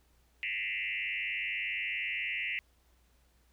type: tone with frequency modulation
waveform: sine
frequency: 2372 Hz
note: D7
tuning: 17 cents sharp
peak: -32 dBFS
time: 0.43-2.59 s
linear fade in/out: 0 ms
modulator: 99.9 Hz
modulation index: 4.4
effects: added 60 Hz sine -66 dBFS peak until 3.52 s + pink hiss -71 dBFS RMS until 3.52 s